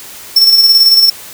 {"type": "tone with tremolo", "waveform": "square", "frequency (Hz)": 5400, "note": "E8", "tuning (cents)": 41, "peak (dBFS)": -3, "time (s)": [0.36, 1.1], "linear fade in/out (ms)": 5, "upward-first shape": "square", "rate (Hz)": 18, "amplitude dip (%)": 40, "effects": ["white hiss -31 dBFS RMS until 1.33 s"]}